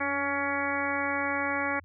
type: harmonic tone with a mistuned harmonic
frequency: 280.5 Hz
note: C#4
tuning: 21 cents sharp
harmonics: 1 / 2 / 3 / 4 / 5 / 6 / 7 / 8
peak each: -35 / -35 / -35 / -35 / -35 / -35 / -35 / -35 dBFS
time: 0-1.8 s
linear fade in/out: 10 ms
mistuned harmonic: 1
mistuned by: +18 cents
effects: added 86 Hz sine -50 dBFS peak until 1.84 s